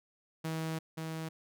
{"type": "tone pair in turn", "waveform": "sawtooth", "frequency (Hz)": [160.5, 160.5], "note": ["E3", "E3"], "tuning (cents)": [-46, -46], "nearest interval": "unison", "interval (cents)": 0, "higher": "neither", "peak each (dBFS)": [-30, -33], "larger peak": "first", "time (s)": [[0.44, 0.79], [0.97, 1.29]], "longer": "first", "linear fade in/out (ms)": 10, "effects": []}